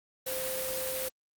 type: tone in noise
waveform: sine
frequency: 520 Hz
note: C5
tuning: 11 cents flat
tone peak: -35 dBFS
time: 0.26-1.09 s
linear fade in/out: 10 ms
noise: white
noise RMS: -35 dBFS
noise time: 0.26-1.09 s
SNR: -3 dB
effects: Opus 32 kbps